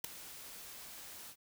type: noise with ADSR envelope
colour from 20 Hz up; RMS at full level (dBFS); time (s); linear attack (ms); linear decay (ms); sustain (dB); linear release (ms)
white; -32; 0.04-1.36; 6; 3; -18; 64
effects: none